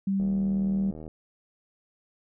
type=tone; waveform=sine; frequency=194.9 Hz; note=G3; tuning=10 cents flat; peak=-23 dBFS; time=0.07-0.91 s; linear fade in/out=5 ms
type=click train; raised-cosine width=2 ms; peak=-28 dBFS; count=70; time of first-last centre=0.2-1.079 s; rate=78.5 Hz
effects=none